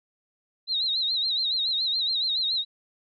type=tone with vibrato; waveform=sine; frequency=3942 Hz; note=B7; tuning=4 cents flat; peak=-23 dBFS; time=0.67-2.65 s; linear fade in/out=50 ms; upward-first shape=sine; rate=7.1 Hz; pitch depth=110 cents each way; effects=none